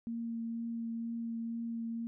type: tone with vibrato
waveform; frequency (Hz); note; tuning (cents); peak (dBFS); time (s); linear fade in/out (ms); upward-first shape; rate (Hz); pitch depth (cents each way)
sine; 230.5; A#3; -19; -35; 0.07-2.07; 0; triangle; 2.1; 13
effects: none